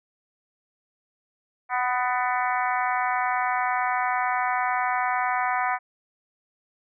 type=harmonic tone with a mistuned harmonic; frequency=248.9 Hz; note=B3; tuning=14 cents sharp; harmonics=3 / 4 / 5 / 6 / 7 / 8 / 9; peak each=-26 / -28 / -30 / -32 / -33 / -34 / -35 dBFS; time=1.69-5.79 s; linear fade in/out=50 ms; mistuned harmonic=7; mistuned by=+33 cents; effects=none